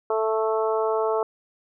harmonic tone, 220 Hz, A3, in tune, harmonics 2 / 3 / 4 / 5 / 6, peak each -23 / -27 / -29 / -31 / -33 dBFS, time 0.1-1.23 s, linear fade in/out 2 ms, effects none

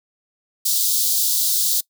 white high-pass noise, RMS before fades -19 dBFS, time 0.65-1.81 s, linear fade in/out 10 ms, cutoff 3600 Hz, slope 48 dB/octave, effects noise-tail reverb RT60 0.1 s tail -22 dB re dry

